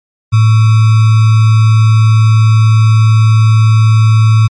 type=tone with sample-and-hold; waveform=sine; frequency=110 Hz; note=A2; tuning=in tune; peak=-3 dBFS; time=0.32-4.48 s; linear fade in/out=20 ms; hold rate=1225 Hz; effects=low-pass 6000 Hz 12 dB/octave + MP3 48 kbps